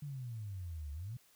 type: exponential two-way sweep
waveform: sine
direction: down then up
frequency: 150 to 70 to 128.4 Hz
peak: -40 dBFS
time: 0.02-1.17 s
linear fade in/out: 5 ms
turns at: 0.92 s
effects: white hiss -67 dBFS RMS until 1.35 s